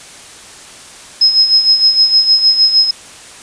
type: tone with tremolo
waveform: sine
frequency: 5130 Hz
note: E8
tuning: 48 cents flat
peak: -4 dBFS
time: 1.21-2.91 s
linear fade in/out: 5 ms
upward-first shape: sine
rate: 6.5 Hz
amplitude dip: 65%
effects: white hiss -35 dBFS RMS until 3.42 s + resampled to 22050 Hz

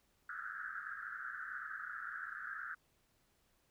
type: band-pass noise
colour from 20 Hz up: white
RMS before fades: -45 dBFS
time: 0.29-2.75 s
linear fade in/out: 5 ms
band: 1300 to 1700 Hz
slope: 96 dB/octave
effects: pink hiss -75 dBFS RMS until 3.7 s

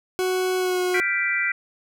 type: tone with pitch glide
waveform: 40% pulse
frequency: 370 to 363.2 Hz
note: F#4 to F#4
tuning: 0 to -32 cents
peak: -20 dBFS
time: 0.19-1 s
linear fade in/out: 0 ms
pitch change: -32 cents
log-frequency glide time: 0.57-0.8 s
type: chord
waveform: sine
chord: G dominant seventh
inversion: third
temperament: equal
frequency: 1396.9 / 1568 / 1975.5 / 2349 Hz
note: F6 / G6 / B6 / D7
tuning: 0 / 0 / 0 / 0 cents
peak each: -29 / -29 / -23 / -26 dBFS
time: 0.94-1.52 s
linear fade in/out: 5 ms
effects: none

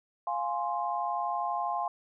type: chord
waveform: sine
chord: F minor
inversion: none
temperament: equal with one note detuned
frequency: 698.5 / 830.6 / 1050.1 Hz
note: F5 / Ab5 / C6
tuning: 0 / 0 / +6 cents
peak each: -33 dBFS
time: 0.27-1.88 s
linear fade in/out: 2 ms
effects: none

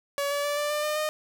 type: tone with pitch steps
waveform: sawtooth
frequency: 566 / 573.6 / 581.2 / 589 / 596.9 / 604.9 / 613 Hz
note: C#5 / D5 / D5 / D5 / D5 / D#5 / D#5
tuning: +36 / -41 / -18 / +5 / +28 / -49 / -26 cents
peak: -22 dBFS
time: 0.18-1.09 s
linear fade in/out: 0 ms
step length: 130 ms
effects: 10-bit

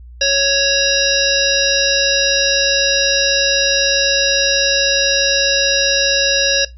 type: harmonic tone with a mistuned harmonic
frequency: 554.4 Hz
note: C#5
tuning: in tune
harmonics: 1 / 3 / 5 / 7 / 9 / 10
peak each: -19 / -19 / -19 / -19 / -19 / -19 dBFS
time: 0.21-6.65 s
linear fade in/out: 5 ms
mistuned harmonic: 10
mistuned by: +25 cents
effects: noise-tail reverb RT60 0.2 s tail -19 dB re dry + added 60 Hz sine -34 dBFS peak until 6.77 s

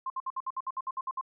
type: tone bursts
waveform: sine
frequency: 1055 Hz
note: C6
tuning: 14 cents sharp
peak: -30 dBFS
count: 12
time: 0.06-1.212 s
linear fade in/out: 5 ms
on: 41 ms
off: 60 ms
effects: none

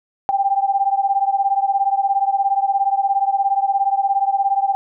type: beating tone pair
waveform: sine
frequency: 784 / 801 Hz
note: G5 / G5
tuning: 0 / +37 cents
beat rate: 17 Hz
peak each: -17 / -19 dBFS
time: 0.29-4.75 s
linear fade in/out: 0 ms
effects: none

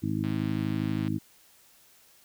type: harmonic tone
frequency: 52.5 Hz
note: G#1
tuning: 19 cents sharp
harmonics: 2 / 3 / 4 / 5 / 6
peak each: -33 / -33 / -33 / -33 / -33 dBFS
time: 0.02-1.19 s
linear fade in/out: 20 ms
type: click train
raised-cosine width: 0.3 ms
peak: -27 dBFS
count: 110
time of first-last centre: 0.24-1.078 s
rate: 130 Hz
effects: white hiss -59 dBFS RMS until 2.24 s

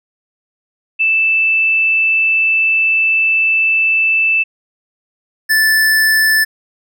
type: tone pair in turn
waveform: sine / square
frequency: 2642 / 1753.2 Hz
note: E7 / A6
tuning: +3 / -7 cents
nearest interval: perfect fifth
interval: 710 cents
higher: first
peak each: -10 dBFS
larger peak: neither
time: 0.99-4.44 / 5.49-6.45 s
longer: first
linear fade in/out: 20 ms
effects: none

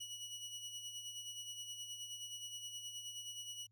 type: tone with tremolo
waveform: 25% pulse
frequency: 2930 Hz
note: F#7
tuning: 18 cents flat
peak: -40 dBFS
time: 0-3.67 s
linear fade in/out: 10 ms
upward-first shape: sine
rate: 9.5 Hz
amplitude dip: 50%
effects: added 108 Hz sine -70 dBFS peak until 3.71 s

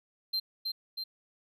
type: tone with echo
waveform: triangle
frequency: 4147 Hz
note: C8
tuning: 16 cents flat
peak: -27 dBFS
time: 0.33-0.4 s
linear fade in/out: 10 ms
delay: 320 ms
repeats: 2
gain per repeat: -3 dB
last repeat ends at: 1.04 s
effects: none

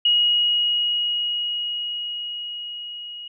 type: tone with level ramp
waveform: sine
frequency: 2893 Hz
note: F#7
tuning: 40 cents flat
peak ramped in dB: -14 to -33 dBFS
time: 0.05-3.28 s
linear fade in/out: 5 ms
effects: none

